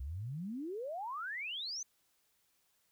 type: exponential sweep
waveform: sine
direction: up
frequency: 61 to 6390 Hz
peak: -38 dBFS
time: 0-1.83 s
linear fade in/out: 5 ms
effects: white hiss -75 dBFS RMS until 2.91 s